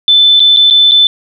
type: tone with dropouts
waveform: sine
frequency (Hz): 3520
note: A7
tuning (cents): 0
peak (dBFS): -3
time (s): 0.08-1.07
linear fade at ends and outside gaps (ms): 1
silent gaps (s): 0.396-0.402 / 0.564-0.57 / 0.701-0.708 / 0.912-0.918
effects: none